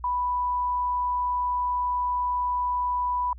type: tone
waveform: sine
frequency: 987.8 Hz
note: B5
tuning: in tune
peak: -23 dBFS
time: 0.04-3.33 s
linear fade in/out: 2 ms
effects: added 60 Hz sine -40 dBFS peak until 3.38 s